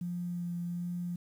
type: tone with vibrato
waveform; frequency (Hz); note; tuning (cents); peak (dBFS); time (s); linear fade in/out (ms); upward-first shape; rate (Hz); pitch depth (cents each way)
sine; 174.61; F3; 0; -33; 0.01-1.16; 5; sine; 1.3; 13
effects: 10-bit